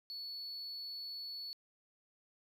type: tone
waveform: triangle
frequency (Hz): 4422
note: C#8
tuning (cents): -5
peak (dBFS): -40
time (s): 0.1-1.53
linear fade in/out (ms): 0
effects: tanh soft clip ceiling -36 dBFS + 13-bit